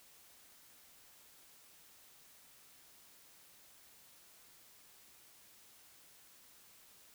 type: silence
effects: white hiss -62 dBFS RMS until 7.14 s